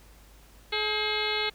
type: harmonic tone with a mistuned harmonic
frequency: 426.2 Hz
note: G#4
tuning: 45 cents sharp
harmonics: 1 / 2 / 3 / 4 / 5 / 6 / 7 / 8 / 9 / 10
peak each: -33 / -36 / -38 / -37 / -32 / -37 / -38 / -35 / -35 / -35 dBFS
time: 0.72-1.5 s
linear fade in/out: 10 ms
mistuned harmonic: 4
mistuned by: -100 cents
effects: added 51 Hz sine -53 dBFS peak until 1.54 s + pink hiss -57 dBFS RMS until 1.54 s